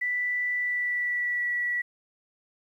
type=tone with pitch glide; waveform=sine; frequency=1975.5 to 1944.9 Hz; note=B6 to B6; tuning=0 to -27 cents; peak=-25 dBFS; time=0.01-1.82 s; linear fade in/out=10 ms; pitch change=-27 cents; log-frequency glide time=0.56-1.49 s; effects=10-bit